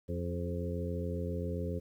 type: harmonic tone with a mistuned harmonic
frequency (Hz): 87.31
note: F2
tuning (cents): 0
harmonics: 1 / 2 / 3 / 4 / 5 / 6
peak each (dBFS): -36 / -39 / -43 / -46 / -41 / -42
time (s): 0.08-1.8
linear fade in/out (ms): 20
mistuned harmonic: 5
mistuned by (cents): -24
effects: 11-bit